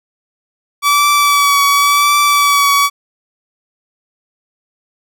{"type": "tone with vibrato", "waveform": "sawtooth", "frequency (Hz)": 1147, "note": "D6", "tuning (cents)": -41, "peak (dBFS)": -5, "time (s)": [0.82, 2.9], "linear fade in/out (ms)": 50, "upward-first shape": "triangle", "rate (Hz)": 0.92, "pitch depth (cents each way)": 28, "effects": []}